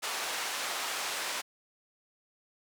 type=band-pass noise; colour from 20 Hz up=pink; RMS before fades=-35 dBFS; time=0.02-1.42 s; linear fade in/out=20 ms; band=780 to 9500 Hz; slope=12 dB/octave; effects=none